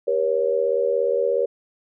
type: tone cluster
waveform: sine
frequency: 393.4 / 478 / 555 Hz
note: G4 / A#4 / C#5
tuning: +6 / +43 / +2 cents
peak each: -26 / -21 / -22 dBFS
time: 0.07-1.46 s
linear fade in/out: 10 ms
effects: none